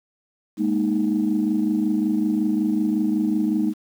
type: chord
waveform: sine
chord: Ab suspended second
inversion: none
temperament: equal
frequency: 207.7 / 233.1 / 311.1 Hz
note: Ab3 / Bb3 / Eb4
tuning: 0 / 0 / 0 cents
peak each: -22 / -24 / -21 dBFS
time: 0.57-3.74 s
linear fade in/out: 50 ms
effects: tanh soft clip ceiling -11 dBFS + 8-bit